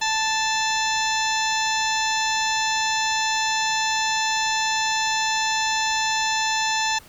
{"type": "harmonic tone with a mistuned harmonic", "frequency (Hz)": 880, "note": "A5", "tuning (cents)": 0, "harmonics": [1, 2, 3, 4, 5, 6, 7, 8], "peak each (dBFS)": [-24, -27, -29, -30, -31, -32, -32, -33], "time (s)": [0.01, 6.99], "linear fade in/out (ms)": 10, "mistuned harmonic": 5, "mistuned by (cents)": -120, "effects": ["pink hiss -48 dBFS RMS until 7.08 s"]}